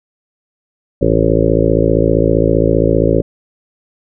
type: harmonic tone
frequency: 55.2 Hz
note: A1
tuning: 6 cents sharp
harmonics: 1 / 2 / 3 / 5 / 6 / 7 / 8 / 9 / 10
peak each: -18 / -18 / -18 / -18 / -18 / -18 / -18 / -18 / -18 dBFS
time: 1.01-3.22 s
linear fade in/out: 10 ms
effects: none